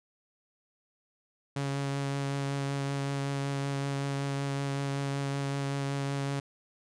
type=tone with vibrato; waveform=sawtooth; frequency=139.2 Hz; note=C#3; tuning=8 cents sharp; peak=-26 dBFS; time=1.56-6.4 s; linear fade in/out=5 ms; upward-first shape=triangle; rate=5.3 Hz; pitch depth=14 cents each way; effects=resampled to 22050 Hz